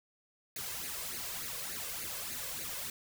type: noise with flanger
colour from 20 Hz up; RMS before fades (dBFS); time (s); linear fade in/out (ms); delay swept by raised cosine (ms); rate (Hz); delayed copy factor
white; -40; 0.56-2.9; 2; 0.45 to 1.95; 3.4; +0.7
effects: none